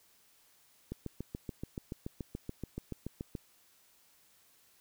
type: click train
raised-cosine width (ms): 3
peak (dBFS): -25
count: 18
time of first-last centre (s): 0.92-3.352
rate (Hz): 6.99
effects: white hiss -66 dBFS RMS until 4.8 s